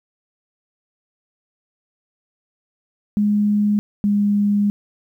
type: tone pair in turn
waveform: sine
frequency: 207.5 / 204.6 Hz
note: G#3 / G#3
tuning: -1 / -26 cents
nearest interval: unison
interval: 25 cents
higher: first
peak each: -14 dBFS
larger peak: neither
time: 3.17-3.79 / 4.04-4.7 s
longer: second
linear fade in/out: 0 ms
effects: 9-bit